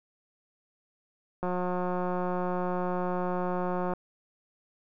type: click train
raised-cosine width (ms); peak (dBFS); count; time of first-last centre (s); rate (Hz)
1; -18; 452; 1.43-3.936; 180
effects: none